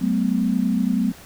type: tone cluster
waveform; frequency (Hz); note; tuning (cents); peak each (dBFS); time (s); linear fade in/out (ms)
sine; 189.4 / 218.3 / 250.7; F#3 / A3 / B3; +41 / -13 / +26; -22; 0.01-1.12; 10
effects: pink hiss -44 dBFS RMS until 1.25 s